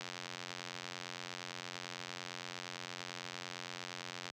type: click train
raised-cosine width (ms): 0.2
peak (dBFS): -24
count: 382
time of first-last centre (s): 0.01-4.301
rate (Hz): 88.8
effects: high-pass 100 Hz 12 dB/octave